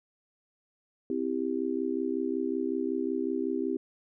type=chord; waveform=sine; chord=C major; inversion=none; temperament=just; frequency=261.6 / 327 / 392.4 Hz; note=C4 / E4 / G4; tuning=0 / -14 / +2 cents; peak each=-32 dBFS; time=1.1-3.77 s; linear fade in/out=2 ms; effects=none